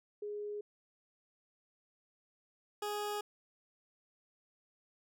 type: tone pair in turn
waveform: sine / 20% pulse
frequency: 415.3 / 415.3 Hz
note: G#4 / G#4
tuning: 0 / 0 cents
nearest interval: unison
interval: 0 cents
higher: neither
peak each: -38 / -31 dBFS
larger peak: second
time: 0.22-0.61 / 2.82-3.21 s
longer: neither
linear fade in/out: 5 ms
effects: none